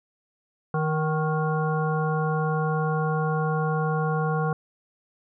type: harmonic tone with a mistuned harmonic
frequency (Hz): 156.6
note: D#3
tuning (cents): +11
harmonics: 1 / 3 / 5 / 7 / 9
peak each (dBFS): -24 / -29 / -31 / -32 / -34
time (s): 0.74-4.53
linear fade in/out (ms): 2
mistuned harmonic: 5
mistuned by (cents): -38
effects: none